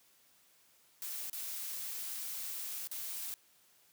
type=noise with dropouts; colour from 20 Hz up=blue; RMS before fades=-41 dBFS; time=1.02-3.34 s; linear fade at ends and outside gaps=0 ms; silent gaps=1.298-1.33 / 2.872-2.914 s; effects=white hiss -67 dBFS RMS until 3.92 s + high-pass 80 Hz 12 dB/octave